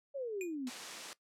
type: exponential sweep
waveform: sine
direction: down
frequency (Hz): 575 to 239.2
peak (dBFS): -36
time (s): 0.14-0.7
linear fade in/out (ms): 20
type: tone with exponential decay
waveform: square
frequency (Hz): 2453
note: D#7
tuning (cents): -25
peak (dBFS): -38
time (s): 0.41-0.55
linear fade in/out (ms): 1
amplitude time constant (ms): 29
type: band-pass noise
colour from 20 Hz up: white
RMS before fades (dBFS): -48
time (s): 0.67-1.13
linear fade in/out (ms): 0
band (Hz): 250 to 7000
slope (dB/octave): 12
effects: noise-tail reverb RT60 0.1 s tail -18 dB re dry + low-pass 12000 Hz 12 dB/octave